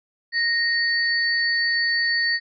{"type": "tone pair together", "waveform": "sine", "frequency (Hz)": [1864.7, 4497], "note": ["A#6", "C#8"], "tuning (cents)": [0, 24], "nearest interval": "octave + minor third", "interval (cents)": 1524, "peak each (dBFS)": [-20, -24], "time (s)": [0.32, 2.4], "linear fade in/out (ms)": 50, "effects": []}